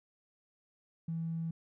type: tone with tanh clipping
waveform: triangle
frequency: 164.4 Hz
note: E3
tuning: 4 cents flat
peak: -33 dBFS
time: 1.08-1.51 s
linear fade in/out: 5 ms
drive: 2 dB
effects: none